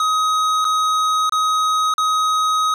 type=tone with dropouts; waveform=square; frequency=1262 Hz; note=D#6; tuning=24 cents sharp; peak=-16 dBFS; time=0-2.74 s; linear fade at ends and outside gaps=2 ms; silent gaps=0.645-0.65 / 1.295-1.322 / 1.939-1.98 s; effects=low-pass 7000 Hz 12 dB/octave + 7-bit